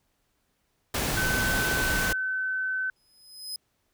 pink noise, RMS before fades -28 dBFS, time 0.94-2.13 s, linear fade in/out 5 ms
sine tone, 1523 Hz, F#6, 50 cents sharp, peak -26 dBFS, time 1.17-2.9 s, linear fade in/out 2 ms
sawtooth tone with exponential growth, 5050 Hz, D#8, 25 cents sharp, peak -28 dBFS, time 2.96-3.56 s, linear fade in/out 2 ms, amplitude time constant 130 ms
effects pink hiss -73 dBFS RMS until 3.93 s

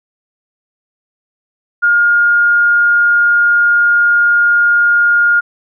sine tone, 1419 Hz, F6, 27 cents sharp, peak -7 dBFS, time 1.82-5.41 s, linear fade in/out 20 ms, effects none

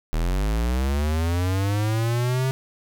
square linear sweep, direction up, 38.32 to 133.3 Hz, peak -21 dBFS, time 0.13-2.51 s, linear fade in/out 0 ms, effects none

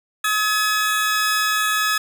sawtooth tone pair together, 1273 / 1697.8 Hz, D#6 / G#6, +39 / +38 cents, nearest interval perfect fourth, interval 499 cents, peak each -17 dBFS, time 0.24-1.98 s, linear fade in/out 5 ms, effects none

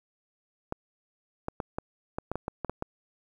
clicks, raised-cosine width 1 ms, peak -17 dBFS, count 11, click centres 0.724 / 1.484 / 1.602 / 1.785 / 2.185 / 2.316 / 2.356 / 2.481 / 2.647 / 2.696 / 2.824 s, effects 9-bit

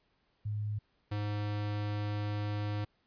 sine / square tone pair in turn, 105.1 / 104.07 Hz, G#2 / G#2, +21 / +4 cents, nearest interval unison, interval 17 cents, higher first, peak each -32 / -33 dBFS, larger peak first, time 0.45-0.79 / 1.11-2.85 s, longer second, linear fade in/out 10 ms, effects pink hiss -74 dBFS RMS until 3.06 s + resampled to 11025 Hz

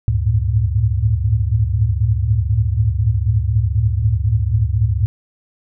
sine tone cluster, 71.9 / 98.3 / 108.6 / 112.6 Hz, D2 / G2 / A2 / A2, -36 / +5 / -22 / +40 cents, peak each -19 dBFS, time 0.08-5.06 s, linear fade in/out 0 ms, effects none

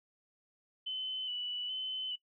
sine tone with vibrato, 3002 Hz, F#7, 24 cents sharp, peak -35 dBFS, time 0.86-2.16 s, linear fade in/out 10 ms, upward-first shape square, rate 1.2 Hz, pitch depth 24 cents each way, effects noise-tail reverb RT60 0.1 s tail -19 dB re dry

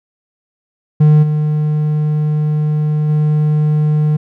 triangle tone with level steps, 151.6 Hz, D#3, 45 cents flat, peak -3 / -10 / -8 dBFS, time 1-4.17 s, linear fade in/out 10 ms, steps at 1.22 / 3.08 s, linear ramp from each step 20 ms, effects none

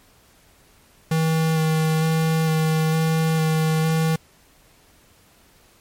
square tone with vibrato, 159.5 Hz, D#3, 43 cents sharp, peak -18 dBFS, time 1.11-4.16 s, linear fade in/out 5 ms, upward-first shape square, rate 1.1 Hz, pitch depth 11 cents each way, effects pink hiss -55 dBFS RMS until 5.8 s + MP3 64 kbps

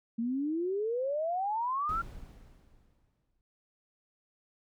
sine exponential sweep, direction up, 224 to 1399 Hz, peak -29 dBFS, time 0.18-2.02 s, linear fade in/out 10 ms
brown noise with exponential decay, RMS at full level -39 dBFS, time 1.89-3.41 s, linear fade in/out 1 ms, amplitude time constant 330 ms
effects none

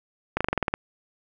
slowing click train, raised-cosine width 0.5 ms, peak -8 dBFS, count 9, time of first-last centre 0.37-0.739 s, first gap 36 ms, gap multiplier 1.07, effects none

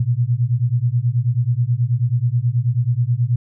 sine beating tone pair, 116.4 / 125.7 Hz, A#2 / B2, -2 / +31 cents, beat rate 9.3 Hz, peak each -18 dBFS, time 0-3.36 s, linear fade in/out 5 ms, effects none

